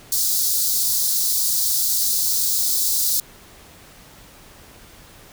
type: high-pass noise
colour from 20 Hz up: white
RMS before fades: -20 dBFS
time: 0.12-3.2 s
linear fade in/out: 2 ms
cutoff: 4000 Hz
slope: 48 dB/octave
effects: pink hiss -46 dBFS RMS until 5.32 s

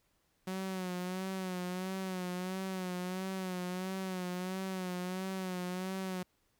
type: tone with vibrato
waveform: sawtooth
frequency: 185 Hz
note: F#3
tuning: in tune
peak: -32 dBFS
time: 0.47-6.23 s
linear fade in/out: 5 ms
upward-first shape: sine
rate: 1.5 Hz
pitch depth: 52 cents each way
effects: pink hiss -75 dBFS RMS until 6.59 s

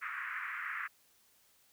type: band-pass noise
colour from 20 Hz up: white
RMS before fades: -40 dBFS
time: 0.01-0.88 s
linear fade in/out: 20 ms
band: 1200 to 2100 Hz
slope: 48 dB/octave
effects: white hiss -68 dBFS RMS until 1.72 s

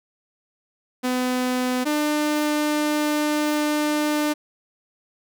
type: tone pair in turn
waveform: sawtooth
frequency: 252 / 299.7 Hz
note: B3 / D4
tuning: +35 / +35 cents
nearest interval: minor third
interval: 300 cents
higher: second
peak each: -17 / -16 dBFS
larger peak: second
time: 1.03-1.85 / 1.85-4.34 s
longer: second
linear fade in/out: 20 ms
effects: none

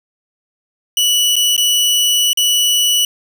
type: tone with dropouts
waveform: sawtooth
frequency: 2950 Hz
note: F#7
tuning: 6 cents flat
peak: -8 dBFS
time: 0.97-3.05 s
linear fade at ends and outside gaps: 2 ms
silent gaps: 1.357-1.364 / 1.565-1.578 / 2.332-2.373 s
effects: none

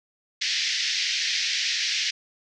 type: band-pass noise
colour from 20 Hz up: white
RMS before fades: -26 dBFS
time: 0.41-2.11 s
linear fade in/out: 10 ms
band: 1800 to 5800 Hz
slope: 48 dB/octave
effects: none

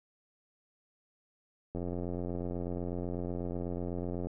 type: click train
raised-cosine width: 2 ms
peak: -24 dBFS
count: 223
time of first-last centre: 1.75-4.27 s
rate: 88.1 Hz
effects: none

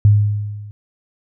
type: tone with level ramp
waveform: sine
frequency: 103.83 Hz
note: G#2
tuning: in tune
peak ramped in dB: -5 to -32 dBFS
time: 0.05-0.71 s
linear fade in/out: 0 ms
effects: none

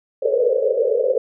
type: band-pass noise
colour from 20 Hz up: white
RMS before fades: -18 dBFS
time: 0.22-1.18 s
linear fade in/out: 5 ms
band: 430 to 560 Hz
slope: 96 dB/octave
effects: none

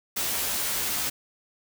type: noise with comb filter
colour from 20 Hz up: white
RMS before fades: -28 dBFS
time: 0.16-1.1 s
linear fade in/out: 10 ms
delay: 14 ms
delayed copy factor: +0.9
effects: none

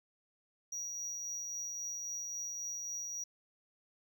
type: tone with tremolo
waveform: triangle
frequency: 5770 Hz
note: F#8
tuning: 44 cents flat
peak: -36 dBFS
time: 0.72-3.24 s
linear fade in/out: 5 ms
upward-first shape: triangle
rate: 3.7 Hz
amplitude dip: 25%
effects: none

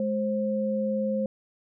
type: tone pair together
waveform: sine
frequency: 210.6 / 529.3 Hz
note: G#3 / C5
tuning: +24 / +20 cents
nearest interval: octave + major third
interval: 1596 cents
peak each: -27 dBFS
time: 0-1.26 s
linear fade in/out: 2 ms
effects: none

